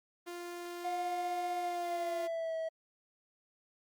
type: tone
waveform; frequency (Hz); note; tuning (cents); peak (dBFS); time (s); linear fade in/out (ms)
sawtooth; 349.2; F4; 0; -37; 0.26-2.28; 20
type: tone with pitch glide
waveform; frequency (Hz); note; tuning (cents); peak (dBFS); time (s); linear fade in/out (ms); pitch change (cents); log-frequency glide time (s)
triangle; 714 to 647.2; F5 to E5; +38 to -32; -32; 0.84-2.69; 10; -170; 1.58-2.56
effects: Opus 32 kbps